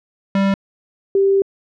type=tone pair in turn; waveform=square / sine; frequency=196 / 392 Hz; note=G3 / G4; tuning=0 / 0 cents; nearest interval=octave; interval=1200 cents; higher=second; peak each=-14 / -11 dBFS; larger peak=second; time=0.35-0.54 / 1.15-1.42 s; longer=second; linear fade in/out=2 ms; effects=low-pass 3000 Hz 12 dB/octave